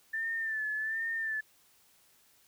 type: tone with vibrato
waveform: sine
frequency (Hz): 1770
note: A6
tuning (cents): +10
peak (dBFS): -31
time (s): 0.13-1.41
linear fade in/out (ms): 10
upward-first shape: sine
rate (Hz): 1.3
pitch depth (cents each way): 53
effects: white hiss -65 dBFS RMS until 2.47 s